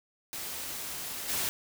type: noise with level steps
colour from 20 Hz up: white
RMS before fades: -38 / -31 dBFS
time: 0.33-1.49 s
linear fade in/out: 0 ms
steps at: 1.28 s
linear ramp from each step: 20 ms
effects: none